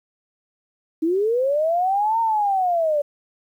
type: linear two-way sweep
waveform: sine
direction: up then down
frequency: 308.4 to 923 to 570 Hz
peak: -17 dBFS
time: 1.02-3.02 s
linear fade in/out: 10 ms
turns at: 2.2 s
effects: 9-bit